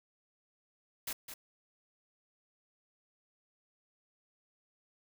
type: noise with echo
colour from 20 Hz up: white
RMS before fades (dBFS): -38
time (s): 1.07-1.13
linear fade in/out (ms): 5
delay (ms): 210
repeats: 1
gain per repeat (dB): -8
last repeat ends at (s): 1.34
effects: none